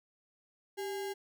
sine tone with sample-and-hold, 392 Hz, G4, in tune, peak -35 dBFS, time 0.77-1.14 s, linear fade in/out 20 ms, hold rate 1225 Hz, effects none

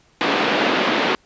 pink band-pass noise, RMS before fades -19 dBFS, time 0.21-1.15 s, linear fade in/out 0 ms, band 230 to 3700 Hz, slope 24 dB/octave, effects pink hiss -57 dBFS RMS until 1.25 s + resampled to 16000 Hz

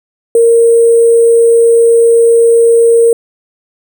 sine tone with sample-and-hold, 463.9 Hz, A#4, 8 cents flat, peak -3 dBFS, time 0.35-3.13 s, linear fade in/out 2 ms, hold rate 8820 Hz, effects none

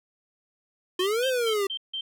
sine tone bursts, 3136 Hz, G7, in tune, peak -29 dBFS, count 5, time 0.99-2.01 s, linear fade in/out 5 ms, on 76 ms, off 160 ms
square exponential two-way sweep, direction up then down, 354.4 to 533 to 386.1 Hz, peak -24 dBFS, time 0.99-1.67 s, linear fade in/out 5 ms, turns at 1.27 s
effects none

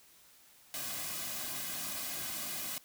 white noise with comb filter, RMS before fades -39 dBFS, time 0.74-2.78 s, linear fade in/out 0 ms, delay 2.2 ms, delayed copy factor -0.7, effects white hiss -61 dBFS RMS until 2.84 s

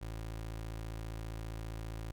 25% pulse tone, 55 Hz, A1, in tune, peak -36 dBFS, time 0.01-2.12 s, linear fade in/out 10 ms, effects none

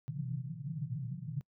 pink band-pass noise, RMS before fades -39 dBFS, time 0.08-1.41 s, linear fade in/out 0 ms, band 120 to 170 Hz, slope 96 dB/octave, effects noise-tail reverb RT60 0.1 s tail -26 dB re dry

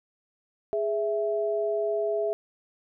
sine tone pair together, 415.4 / 659.3 Hz, G#4 / E5, 0 / 0 cents, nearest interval minor sixth, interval 800 cents, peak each -27 / -27 dBFS, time 0.73-2.33 s, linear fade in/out 0 ms, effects none

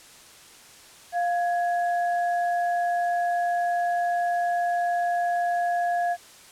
sine tone pair together, 700.4 / 1673 Hz, F5 / G#6, +5 / +12 cents, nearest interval octave + minor third, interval 1507 cents, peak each -22 / -33 dBFS, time 1.12-6.17 s, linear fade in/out 50 ms, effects white hiss -49 dBFS RMS until 6.51 s + low-pass 10000 Hz 12 dB/octave

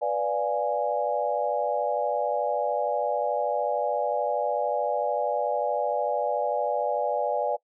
sine chord, B diminished seventh, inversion none, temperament equal, 493.9 / 587.3 / 698.5 / 830.6 Hz, B4 / D5 / F5 / Ab5, 0 / 0 / 0 / 0 cents, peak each -30 / -27 / -31 / -29 dBFS, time 0.01-7.57 s, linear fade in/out 20 ms, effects noise-tail reverb RT60 0.1 s tail -22 dB re dry

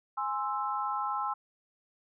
sine chord, Ab augmented, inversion none, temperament equal, 830.6 / 1046.5 / 1318.5 Hz, Ab5 / C6 / E6, 0 / 0 / 0 cents, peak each -34 dBFS, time 0.17-1.34 s, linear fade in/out 10 ms, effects none

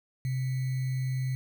sine tone with sample-and-hold, 130 Hz, C3, 11 cents flat, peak -27 dBFS, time 0.25-1.35 s, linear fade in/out 0 ms, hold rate 2100 Hz, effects none

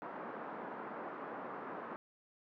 white band-pass noise, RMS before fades -45 dBFS, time 0.02-1.96 s, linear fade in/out 0 ms, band 190 to 1300 Hz, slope 24 dB/octave, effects none

